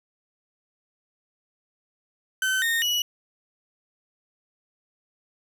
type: tone with pitch steps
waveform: 35% pulse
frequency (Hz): 1530 / 1841 / 2929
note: G6 / A#6 / F#7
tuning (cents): -42 / -22 / -18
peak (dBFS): -20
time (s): 2.42-3.02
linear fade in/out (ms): 2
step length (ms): 200
effects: none